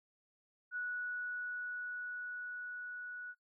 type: tone with level ramp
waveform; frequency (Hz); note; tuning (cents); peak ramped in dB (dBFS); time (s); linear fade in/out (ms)
sine; 1470; F#6; -12; -36 to -43; 0.71-3.35; 50
effects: noise-tail reverb RT60 0.1 s tail -20 dB re dry